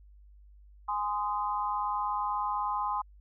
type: chord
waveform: sine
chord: Ab major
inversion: none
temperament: equal with one note detuned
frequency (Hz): 830.6 / 1033.3 / 1244.5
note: Ab5 / C6 / Eb6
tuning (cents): 0 / -22 / 0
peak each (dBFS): -33 / -31 / -36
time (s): 0.88-3.02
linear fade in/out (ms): 10
effects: added 50 Hz sine -52 dBFS peak until 3.2 s